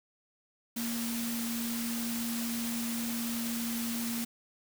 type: tone in noise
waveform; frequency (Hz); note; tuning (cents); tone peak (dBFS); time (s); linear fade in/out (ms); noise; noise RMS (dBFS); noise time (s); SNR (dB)
sine; 233.1; A#3; 0; -33; 0.76-4.25; 10; white; -38; 0.76-4.25; +2
effects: none